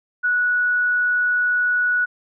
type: tone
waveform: sine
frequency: 1469 Hz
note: F#6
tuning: 13 cents flat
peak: -16 dBFS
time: 0.23-2.06 s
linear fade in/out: 20 ms
effects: none